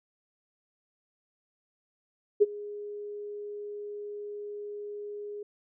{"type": "tone with ADSR envelope", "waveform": "sine", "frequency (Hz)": 413.4, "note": "G#4", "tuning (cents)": -8, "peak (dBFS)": -14, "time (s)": [2.4, 5.43], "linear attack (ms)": 22, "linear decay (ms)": 29, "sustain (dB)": -22, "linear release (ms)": 4, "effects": []}